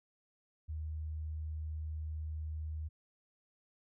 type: tone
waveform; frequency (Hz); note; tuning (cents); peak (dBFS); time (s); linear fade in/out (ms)
sine; 77.78; D#2; 0; -37; 0.68-2.89; 20
effects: none